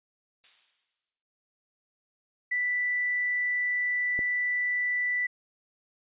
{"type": "noise with exponential decay", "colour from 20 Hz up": "violet", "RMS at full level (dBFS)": -38, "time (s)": [0.44, 1.23], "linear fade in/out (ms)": 0, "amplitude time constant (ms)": 170}
{"type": "tone", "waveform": "sine", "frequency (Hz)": 1975.5, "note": "B6", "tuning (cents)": 0, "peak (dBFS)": -25, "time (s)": [2.51, 5.27], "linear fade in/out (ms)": 10}
{"type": "click", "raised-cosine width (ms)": 2, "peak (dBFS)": -24, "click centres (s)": 4.191}
{"effects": ["resampled to 8000 Hz"]}